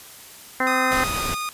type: harmonic tone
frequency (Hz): 258.4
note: C4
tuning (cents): -21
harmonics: 1 / 2 / 3 / 4 / 5 / 6 / 7 / 8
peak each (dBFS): -27 / -27 / -27 / -27 / -27 / -27 / -27 / -27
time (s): 0.6-1.04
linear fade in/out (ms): 2
type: tone with pitch glide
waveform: sawtooth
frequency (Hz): 1243 to 1229.4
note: D#6 to D#6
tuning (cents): -2 to -21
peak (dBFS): -22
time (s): 0.67-1.49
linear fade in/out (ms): 0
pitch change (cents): -19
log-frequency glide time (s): 1.14-1.25
type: noise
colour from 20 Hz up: pink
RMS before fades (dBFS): -28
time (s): 0.91-1.35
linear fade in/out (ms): 10
effects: white hiss -43 dBFS RMS until 1.53 s + resampled to 32000 Hz